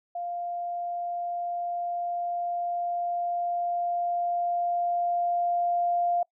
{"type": "tone with level ramp", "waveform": "sine", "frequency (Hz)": 698.5, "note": "F5", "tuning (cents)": 0, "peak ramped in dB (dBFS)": [-30, -22], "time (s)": [0.15, 6.23], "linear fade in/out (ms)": 5, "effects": ["noise-tail reverb RT60 0.1 s tail -25 dB re dry"]}